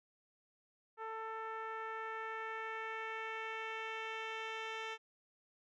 10% pulse tone with low-pass filter sweep, 444.2 Hz, A4, 16 cents sharp, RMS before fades -43 dBFS, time 0.97-4.98 s, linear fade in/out 50 ms, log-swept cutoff 1200 to 3800 Hz, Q 1.5, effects none

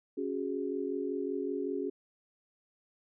sine chord, C# suspended fourth, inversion none, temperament equal, 277.2 / 370 / 415.3 Hz, C#4 / F#4 / G#4, 0 / 0 / 0 cents, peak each -36 / -36 / -36 dBFS, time 0.17-1.9 s, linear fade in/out 10 ms, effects none

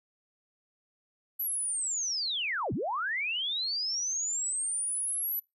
sine linear two-way sweep, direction down then up, 12000 to 87.7 to 12000 Hz, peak -29 dBFS, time 1.39-5.4 s, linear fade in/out 10 ms, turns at 2.73 s, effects noise-tail reverb RT60 0.2 s tail -25 dB re dry

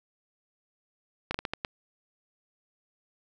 slowing click train, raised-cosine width 0.3 ms, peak -14 dBFS, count 6, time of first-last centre 1.31-1.648 s, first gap 34 ms, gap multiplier 1.35, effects none

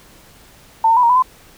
sine tone with pitch steps, 897 / 911 / 991 / 935 / 996 / 1025 Hz, A5 / A#5 / B5 / A#5 / B5 / C6, +33 / -40 / +6 / +5 / +14 / -36 cents, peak -9 dBFS, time 0.84-1.224 s, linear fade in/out 5 ms, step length 64 ms, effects pink hiss -46 dBFS RMS until 1.57 s

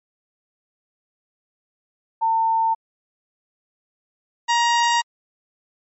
sine / sawtooth tone pair in turn, 900 / 943.4 Hz, A5 / A#5, +39 / +20 cents, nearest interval minor second, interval 81 cents, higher second, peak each -16 / -12 dBFS, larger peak second, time 2.21-2.75 / 4.48-5.02 s, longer neither, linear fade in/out 20 ms, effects MP3 32 kbps

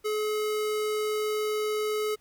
square tone, 426.3 Hz, G#4, 45 cents sharp, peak -27 dBFS, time 0.04-2.16 s, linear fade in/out 20 ms, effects pink hiss -66 dBFS RMS until 2.2 s

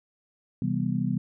sine chord, C major seventh, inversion none, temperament just, 130.81 / 163.52 / 196.22 / 245.3 Hz, C3 / E3 / G3 / B3, 0 / -14 / +2 / -12 cents, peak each -30 / -30 / -29 / -30 dBFS, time 0.62-1.18 s, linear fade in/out 2 ms, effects none

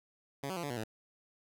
10% pulse tone with pitch steps, 139.1 / 188.7 / 171.5 / 144.2 / 121.6 / 109.9 Hz, C#3 / F#3 / F3 / D3 / B2 / A2, +6 / +34 / -31 / -31 / -26 / -2 cents, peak -28 dBFS, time 0.43-0.838 s, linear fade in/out 5 ms, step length 68 ms, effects none

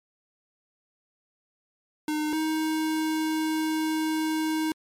square tone pair in turn, 304.8 / 314.5 Hz, D#4 / D#4, -36 / +19 cents, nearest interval minor second, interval 55 cents, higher second, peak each -26 / -25 dBFS, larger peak second, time 2.08-2.33 / 2.33-4.72 s, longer second, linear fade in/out 2 ms, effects MP3 64 kbps

